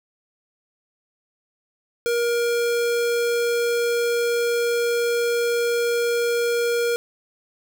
square tone, 472.9 Hz, A#4, 25 cents sharp, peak -20 dBFS, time 2.06-6.96 s, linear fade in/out 0 ms, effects none

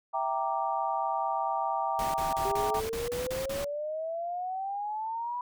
sine chord, E half-diminished seventh, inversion none, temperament equal, 659.3 / 784 / 932.3 / 1174.7 Hz, E5 / G5 / Bb5 / D6, 0 / 0 / 0 / 0 cents, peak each -35 / -31 / -32 / -35 dBFS, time 0.13-2.81 s, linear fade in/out 20 ms
pink noise bursts, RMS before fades -38 dBFS, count 9, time 1.99-3.644 s, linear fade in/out 0 ms, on 150 ms, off 38 ms
sine exponential sweep, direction up, 392.7 to 987.8 Hz, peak -31 dBFS, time 2.45-5.41 s, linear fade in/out 2 ms
effects none

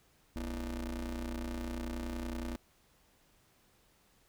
30% pulse ring-modulated tone, 90.4 Hz, F#2, 40 cents flat, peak -31 dBFS, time 0.36-2.56 s, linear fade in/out 0 ms, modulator 151 Hz, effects pink hiss -68 dBFS RMS until 4.28 s

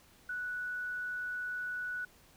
sine tone, 1477 Hz, F#6, 3 cents flat, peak -35 dBFS, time 0.29-2.05 s, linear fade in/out 5 ms, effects pink hiss -62 dBFS RMS until 2.36 s

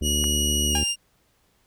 harmonic tone, 73.42 Hz, D2, in tune, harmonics 1 / 2 / 3 / 4 / 5 / 6 / 7 / 8, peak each -25 / -39 / -31 / -34 / -35 / -44 / -45 / -48 dBFS, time 0.01-0.84 s, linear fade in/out 5 ms
20% pulse tone with pitch glide, 2905 to 2804 Hz, F#7 to F7, -32 to +6 cents, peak -17 dBFS, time 0.02-0.96 s, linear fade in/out 50 ms, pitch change -62 cents, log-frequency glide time 0.67-0.81 s
click, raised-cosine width 0.5 ms, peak -19 dBFS, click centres 0.241 s
sawtooth tone with exponential decay, 810 Hz, G#5, 43 cents flat, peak -20 dBFS, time 0.75-0.92 s, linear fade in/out 2 ms, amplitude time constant 36 ms
effects pink hiss -65 dBFS RMS until 1.66 s

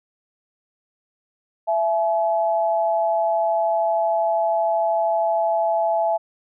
sine tone pair together, 666 / 853.2 Hz, E5 / G#5, +18 / +46 cents, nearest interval major third, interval 428 cents, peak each -19 / -22 dBFS, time 1.67-6.18 s, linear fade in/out 20 ms, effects none

